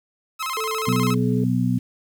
sawtooth tone with vibrato, 1165 Hz, D6, 14 cents flat, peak -21 dBFS, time 0.39-1.15 s, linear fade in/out 20 ms, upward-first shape square, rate 14 Hz, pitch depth 180 cents each way
sine tone with pitch glide, 440 to 424.3 Hz, A4 to G#4, 0 to +37 cents, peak -27 dBFS, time 0.57-1.44 s, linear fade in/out 2 ms, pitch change -63 cents, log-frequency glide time 0.88-1.12 s
harmonic tone, 61.9 Hz, B1, 5 cents sharp, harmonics 2 / 3 / 4, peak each -22 / -23 / -22 dBFS, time 0.87-1.79 s, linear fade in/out 10 ms
effects 8-bit

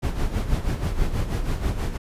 brown noise with tremolo, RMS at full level -21 dBFS, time 0.02-1.98 s, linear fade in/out 20 ms, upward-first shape sine, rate 6.2 Hz, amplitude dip 65%, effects resampled to 32000 Hz

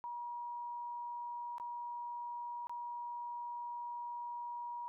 sine tone with dropouts, 957 Hz, A#5, 45 cents sharp, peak -40 dBFS, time 0.04-4.88 s, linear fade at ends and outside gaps 0 ms, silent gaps 1.582-1.599 / 2.67-2.695 s, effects none

